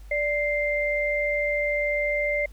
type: tone pair together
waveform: sine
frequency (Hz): 586.9 / 2093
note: D5 / C7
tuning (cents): -1 / 0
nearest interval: octave + minor seventh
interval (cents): 2201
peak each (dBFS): -25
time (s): 0.11-2.46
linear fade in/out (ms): 5
effects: added 50 Hz sine -41 dBFS peak until 2.52 s + pink hiss -58 dBFS RMS until 2.52 s